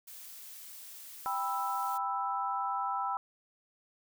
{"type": "noise", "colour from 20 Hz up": "blue", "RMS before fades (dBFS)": -48, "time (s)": [0.07, 1.98], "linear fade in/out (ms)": 10}
{"type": "chord", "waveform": "sine", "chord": "E minor", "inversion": "first", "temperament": "just", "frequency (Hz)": [791.1, 988.9, 1318.5], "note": ["G5", "B5", "E6"], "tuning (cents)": [16, 2, 0], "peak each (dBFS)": -35, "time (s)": [1.26, 3.17], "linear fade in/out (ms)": 0}
{"effects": []}